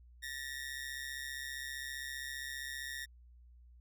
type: ring-modulated tone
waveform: sawtooth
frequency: 1841 Hz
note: A#6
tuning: 22 cents flat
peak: -34 dBFS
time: 0.22-3.06 s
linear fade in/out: 20 ms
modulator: 67.6 Hz
effects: added 60 Hz sine -56 dBFS peak until 3.8 s